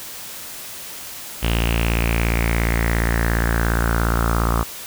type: tone with low-pass filter sweep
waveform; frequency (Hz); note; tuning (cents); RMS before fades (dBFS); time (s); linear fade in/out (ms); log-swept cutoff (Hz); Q
sawtooth; 57.2; A#1; -32; -19; 1.42-4.64; 20; 3000 to 1200; 5.3
effects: white hiss -34 dBFS RMS until 4.86 s